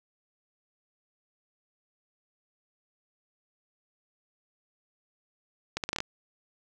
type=accelerating click train; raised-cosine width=0.2 ms; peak=-13 dBFS; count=7; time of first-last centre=5.77-6.004 s; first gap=68 ms; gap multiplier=0.77; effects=none